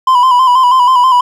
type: tone with vibrato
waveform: triangle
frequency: 1009 Hz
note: B5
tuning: 37 cents sharp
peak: -3 dBFS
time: 0.07-1.21 s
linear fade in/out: 5 ms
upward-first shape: square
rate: 6.2 Hz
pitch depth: 49 cents each way
effects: none